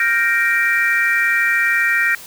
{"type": "chord", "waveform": "sine", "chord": "G minor seventh", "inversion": "third", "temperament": "equal", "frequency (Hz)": [1396.9, 1568, 1864.7, 2349], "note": ["F6", "G6", "Bb6", "D7"], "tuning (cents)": [0, 0, 0, 0], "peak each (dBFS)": [-22, -21, -16, -20], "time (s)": [0, 2.15], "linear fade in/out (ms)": 2, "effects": ["white hiss -37 dBFS RMS until 2.26 s"]}